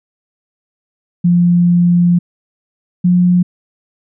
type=tone pair in turn; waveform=sine; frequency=174.61 / 178.38 Hz; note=F3 / F3; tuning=0 / +37 cents; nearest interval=unison; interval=37 cents; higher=second; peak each=-7 dBFS; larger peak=neither; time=1.24-2.19 / 3.04-3.43 s; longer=first; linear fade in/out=10 ms; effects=none